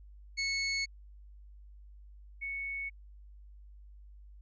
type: tone pair in turn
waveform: 25% pulse / sine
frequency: 2200 / 2214 Hz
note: C#7 / C#7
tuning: -14 / -3 cents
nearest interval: unison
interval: 11 cents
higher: second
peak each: -27 / -35 dBFS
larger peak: first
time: 0.37-0.86 / 2.41-2.9 s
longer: neither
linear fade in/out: 20 ms
effects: added 50 Hz sine -50 dBFS peak until 4.41 s + resampled to 16000 Hz